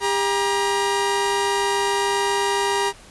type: tone pair together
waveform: sawtooth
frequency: 400.1 / 949.4 Hz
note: G4 / A#5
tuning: +35 / +31 cents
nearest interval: octave + minor third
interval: 1496 cents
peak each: -18 dBFS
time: 0-2.93 s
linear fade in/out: 50 ms
effects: pink hiss -46 dBFS RMS until 3.1 s + resampled to 24000 Hz